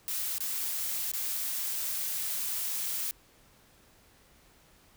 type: noise with dropouts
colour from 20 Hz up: blue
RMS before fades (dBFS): -33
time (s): 0.08-3.11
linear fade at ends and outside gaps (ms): 0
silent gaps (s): 0.382-0.405 / 1.116-1.136
effects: pink hiss -61 dBFS RMS until 4.96 s